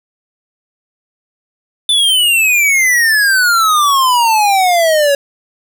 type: exponential sweep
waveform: square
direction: down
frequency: 3538 to 554.4 Hz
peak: -9 dBFS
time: 1.89-5.15 s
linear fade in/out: 2 ms
effects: none